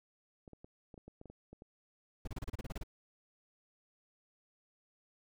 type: clicks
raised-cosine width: 2 ms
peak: -38 dBFS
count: 11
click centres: 0.478 / 0.533 / 0.645 / 0.942 / 0.978 / 1.08 / 1.214 / 1.257 / 1.3 / 1.53 / 1.621 s
type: noise bursts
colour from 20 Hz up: brown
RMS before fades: -39 dBFS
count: 11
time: 2.25-2.835 s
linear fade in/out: 5 ms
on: 25 ms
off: 31 ms
effects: none